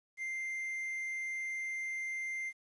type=tone; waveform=triangle; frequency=2093 Hz; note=C7; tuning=in tune; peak=-34 dBFS; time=0.17-2.53 s; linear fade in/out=50 ms; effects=resampled to 24000 Hz + 11-bit